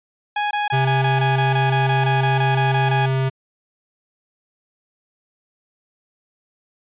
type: tone bursts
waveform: sawtooth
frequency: 830.6 Hz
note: G#5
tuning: in tune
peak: -15 dBFS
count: 16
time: 0.36-3.06 s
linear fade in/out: 5 ms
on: 150 ms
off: 20 ms
type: tone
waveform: square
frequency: 132.7 Hz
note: C3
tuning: 25 cents sharp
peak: -18 dBFS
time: 0.72-3.3 s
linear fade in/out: 20 ms
effects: resampled to 8000 Hz